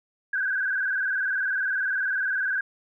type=tone with vibrato; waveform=sine; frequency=1568 Hz; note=G6; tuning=in tune; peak=-23 dBFS; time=0.33-2.61 s; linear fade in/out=5 ms; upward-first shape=square; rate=20 Hz; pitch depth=66 cents each way; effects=none